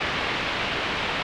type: low-pass noise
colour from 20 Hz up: white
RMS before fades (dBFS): -27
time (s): 0-1.23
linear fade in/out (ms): 10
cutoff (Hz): 3200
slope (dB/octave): 24
effects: none